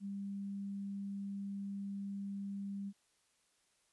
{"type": "tone", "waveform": "sine", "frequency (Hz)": 198.7, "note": "G3", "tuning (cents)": 24, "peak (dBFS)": -39, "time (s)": [0, 2.93], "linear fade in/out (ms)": 50, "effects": ["white hiss -75 dBFS RMS until 3.92 s", "resampled to 24000 Hz"]}